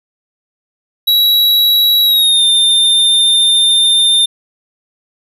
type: tone with pitch glide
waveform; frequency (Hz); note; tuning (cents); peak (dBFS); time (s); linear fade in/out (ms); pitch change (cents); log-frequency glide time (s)
square; 3888 to 3607; B7 to A7; -28 to +42; -8; 1.07-4.26; 10; -130; 2.04-2.44
effects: none